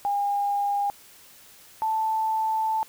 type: tone pair in turn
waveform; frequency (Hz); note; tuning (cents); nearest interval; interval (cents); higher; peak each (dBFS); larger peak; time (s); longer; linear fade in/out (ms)
sine; 810 / 880.3; G#5 / A5; -43 / +1; minor second; 144; second; -22; neither; 0.05-0.9 / 1.82-2.83; second; 0
effects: white hiss -51 dBFS RMS until 2.88 s